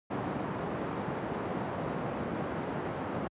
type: band-pass noise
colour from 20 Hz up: pink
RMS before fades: -35 dBFS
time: 0.1-3.28 s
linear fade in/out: 10 ms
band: 140 to 1100 Hz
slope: 12 dB/octave
effects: high-pass 60 Hz 12 dB/octave + resampled to 8000 Hz